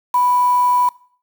sine tone with quantisation, 987.8 Hz, B5, in tune, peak -12 dBFS, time 0.14-0.89 s, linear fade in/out 5 ms, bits 5, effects noise-tail reverb RT60 0.5 s tail -21 dB re dry

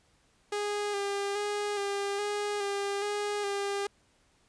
sawtooth tone with vibrato, 406.6 Hz, G#4, 37 cents flat, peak -26 dBFS, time 0.52-3.87 s, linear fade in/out 5 ms, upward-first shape square, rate 1.2 Hz, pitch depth 26 cents each way, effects pink hiss -67 dBFS RMS until 4.48 s + resampled to 22050 Hz

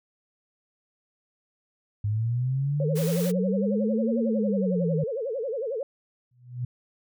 sine linear two-way sweep, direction up then down, 101.6 to 233.1 to 153.1 Hz, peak -23 dBFS, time 2.04-5.04 s, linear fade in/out 5 ms, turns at 4.18 s
sine tone with vibrato, 493.9 Hz, B4, in tune, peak -27 dBFS, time 2.8-5.83 s, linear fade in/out 2 ms, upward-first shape sine, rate 11 Hz, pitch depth 240 cents each way
white noise, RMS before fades -37 dBFS, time 2.95-3.32 s, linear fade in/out 20 ms
sine tone with exponential growth, 123.47 Hz, B2, in tune, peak -24 dBFS, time 6.31-6.65 s, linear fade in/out 5 ms, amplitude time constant 72 ms
effects none

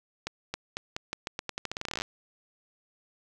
accelerating click train, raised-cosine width 0.2 ms, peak -15 dBFS, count 23, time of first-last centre 0.27-2.02 s, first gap 270 ms, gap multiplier 0.85, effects none

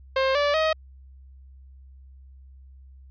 sawtooth tone with pitch steps, 531 / 579.1 / 631.5 Hz, C5 / D5 / D#5, +25 / -24 / +26 cents, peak -16 dBFS, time 0.16-0.73 s, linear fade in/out 5 ms, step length 190 ms, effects added 66 Hz sine -45 dBFS peak until 3.1 s + resampled to 11025 Hz

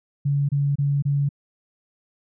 sine tone bursts, 141.8 Hz, C#3, 40 cents sharp, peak -18 dBFS, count 4, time 0.25-1.291 s, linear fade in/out 10 ms, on 240 ms, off 27 ms, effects none

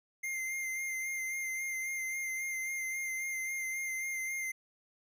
square tone with vibrato, 2098 Hz, C7, 4 cents sharp, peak -35 dBFS, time 0.23-4.52 s, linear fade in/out 10 ms, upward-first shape sine, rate 3.7 Hz, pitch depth 24 cents each way, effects none

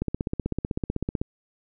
click train, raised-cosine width 3 ms, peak -13 dBFS, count 20, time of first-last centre 0.02-1.215 s, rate 15.9 Hz, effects none

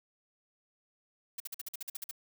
blue noise bursts, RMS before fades -39 dBFS, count 11, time 1.38-2.112 s, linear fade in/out 5 ms, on 22 ms, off 49 ms, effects none

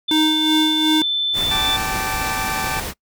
sine tone, 3528 Hz, A7, 4 cents sharp, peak -17 dBFS, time 0.08-1.77 s, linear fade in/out 10 ms
square tone with tremolo, 311.1 Hz, D#4, in tune, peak -15 dBFS, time 0.11-1.02 s, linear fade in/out 2 ms, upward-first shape sine, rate 2.7 Hz, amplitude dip 50%
pink noise, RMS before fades -27 dBFS, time 1.33-2.94 s, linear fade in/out 50 ms
25% pulse chord, G suspended second, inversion none, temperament equal with one note detuned, 769.6 / 880 / 1174.7 Hz, G5 / A5 / D6, -32 / 0 / 0 cents, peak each -23 dBFS, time 1.51-2.8 s, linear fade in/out 2 ms
effects noise-tail reverb RT60 0.1 s tail -23 dB re dry

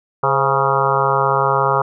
harmonic tone with a mistuned harmonic, 137.6 Hz, C#3, 12 cents flat, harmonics 1 / 3 / 4 / 5 / 6 / 7 / 8 / 9 / 10, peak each -24 / -22 / -22 / -25 / -22 / -20 / -22 / -20 / -25 dBFS, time 0.23-1.82 s, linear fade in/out 5 ms, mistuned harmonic 4, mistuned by -68 cents, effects none

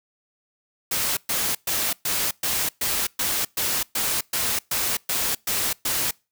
white noise bursts, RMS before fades -24 dBFS, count 14, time 0.91-6.11 s, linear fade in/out 5 ms, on 260 ms, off 120 ms, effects noise-tail reverb RT60 0.3 s tail -26 dB re dry

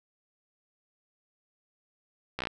slowing click train, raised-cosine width 0.3 ms, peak -16 dBFS, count 6, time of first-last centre 2.39-2.471 s, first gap 15 ms, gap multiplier 1.04, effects none

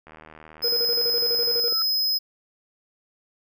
click train, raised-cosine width 0.5 ms, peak -29 dBFS, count 120, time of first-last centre 0.07-1.59 s, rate 78.3 Hz
square tone, 5080 Hz, D#8, 35 cents sharp, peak -21 dBFS, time 0.62-2.19 s, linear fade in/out 20 ms
triangle tone with tremolo, 474 Hz, A#4, 29 cents sharp, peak -24 dBFS, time 0.64-1.73 s, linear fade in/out 5 ms, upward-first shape square, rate 12 Hz, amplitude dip 75%
triangle tone with exponential growth, 1318.5 Hz, E6, in tune, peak -29 dBFS, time 1.48-1.82 s, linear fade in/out 0 ms, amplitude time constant 73 ms
effects none

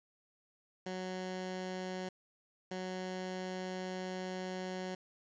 15% pulse tone bursts at uneven times, 185 Hz, F#3, in tune, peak -32 dBFS, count 2, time 0.86-2.09 / 2.71-4.95 s, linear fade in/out 5 ms, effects resampled to 16000 Hz + 10-bit

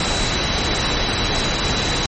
sine tone in noise, 3939 Hz, B7, 5 cents flat, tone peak -25 dBFS, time 0-2.06 s, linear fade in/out 2 ms, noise pink, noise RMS -20 dBFS, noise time 0-2.06 s, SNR -8 dB, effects MP3 32 kbps

